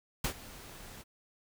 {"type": "noise with ADSR envelope", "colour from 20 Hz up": "pink", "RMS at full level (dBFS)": -31, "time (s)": [0.24, 1.04], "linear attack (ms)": 5, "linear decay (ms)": 84, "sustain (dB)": -18, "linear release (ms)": 35, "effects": []}